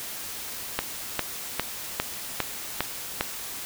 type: click train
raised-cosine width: 0.3 ms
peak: -7 dBFS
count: 7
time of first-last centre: 0.79-3.209 s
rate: 2.48 Hz
effects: white hiss -36 dBFS RMS until 3.65 s